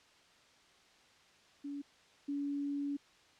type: tone pair in turn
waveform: sine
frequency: 284.4 / 284.4 Hz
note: C#4 / C#4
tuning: +45 / +45 cents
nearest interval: unison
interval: 0 cents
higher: neither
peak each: -39 / -34 dBFS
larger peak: second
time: 1.64-1.82 / 2.28-2.97 s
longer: second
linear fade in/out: 10 ms
effects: white hiss -64 dBFS RMS until 3.39 s + low-pass 5000 Hz 12 dB/octave